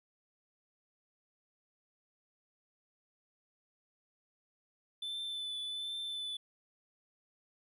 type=tone with vibrato; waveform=triangle; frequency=3514 Hz; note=A7; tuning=3 cents flat; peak=-36 dBFS; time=5.02-6.37 s; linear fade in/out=5 ms; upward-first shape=triangle; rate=1.3 Hz; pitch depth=24 cents each way; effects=none